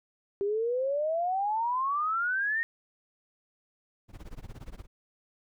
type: exponential sweep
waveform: sine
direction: up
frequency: 392 to 1869 Hz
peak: -26 dBFS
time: 0.41-2.63 s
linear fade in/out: 0 ms
type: noise with tremolo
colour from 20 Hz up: brown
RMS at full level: -39 dBFS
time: 4.08-4.87 s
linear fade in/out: 50 ms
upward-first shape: sine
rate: 17 Hz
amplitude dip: 95%
effects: none